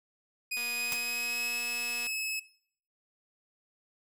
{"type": "tone with pitch glide", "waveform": "sawtooth", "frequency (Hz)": [2489, 2586], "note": ["D#7", "E7"], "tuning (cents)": [0, -34], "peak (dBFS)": -28, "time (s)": [0.51, 2.4], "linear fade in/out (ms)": 10, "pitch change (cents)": 66, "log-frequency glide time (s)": [0.73, 1.59]}
{"type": "click train", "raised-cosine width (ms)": 0.2, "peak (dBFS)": -27, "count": 359, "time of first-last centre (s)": [0.57, 2.068], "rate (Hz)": 239}
{"type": "noise with exponential decay", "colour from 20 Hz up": "white", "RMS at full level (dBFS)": -31, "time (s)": [0.92, 1.03], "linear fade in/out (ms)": 0, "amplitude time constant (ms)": 22}
{"effects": ["noise-tail reverb RT60 0.6 s tail -20 dB re dry"]}